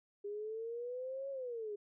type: exponential two-way sweep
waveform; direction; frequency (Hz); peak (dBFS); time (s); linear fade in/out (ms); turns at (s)
sine; up then down; 404.2 to 554.4 to 404.2; -39; 0.24-1.76; 10; 1.3
effects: none